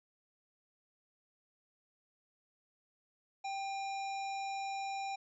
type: harmonic tone with a mistuned harmonic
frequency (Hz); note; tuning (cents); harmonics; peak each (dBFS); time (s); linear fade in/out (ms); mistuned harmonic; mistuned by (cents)
784; G5; 0; 1 / 3 / 5 / 7 / 9; -37 / -46 / -52 / -54 / -56; 3.44-5.16; 10; 3; +47
effects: none